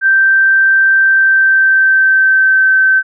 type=tone with pitch glide; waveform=sine; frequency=1565 to 1542.6 Hz; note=G6 to G6; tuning=-3 to -28 cents; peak=-6 dBFS; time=0.01-3.03 s; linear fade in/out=50 ms; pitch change=-25 cents; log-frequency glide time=1.01-2.74 s; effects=none